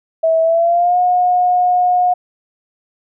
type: tone with pitch glide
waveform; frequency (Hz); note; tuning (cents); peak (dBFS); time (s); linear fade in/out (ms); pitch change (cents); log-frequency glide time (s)
sine; 650 to 721.2; E5 to F#5; -24 to -45; -10; 0.23-2.14; 10; +179; 0.42-0.98
effects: none